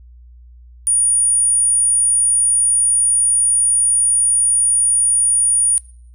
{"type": "tone", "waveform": "sine", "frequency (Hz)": 9510, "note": "D9", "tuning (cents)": 21, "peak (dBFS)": -12, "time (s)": [0.87, 5.78], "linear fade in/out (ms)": 0, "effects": ["noise-tail reverb RT60 0.5 s tail -20 dB re dry", "added 60 Hz sine -39 dBFS peak until 6.14 s"]}